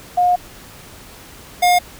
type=tone pair in turn; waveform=sine / square; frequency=716 / 713.5 Hz; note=F5 / F5; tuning=+43 / +37 cents; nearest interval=unison; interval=6 cents; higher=first; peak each=-11 dBFS; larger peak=neither; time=0.17-0.36 / 1.62-1.79 s; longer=first; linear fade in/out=10 ms; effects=pink hiss -40 dBFS RMS until 1.99 s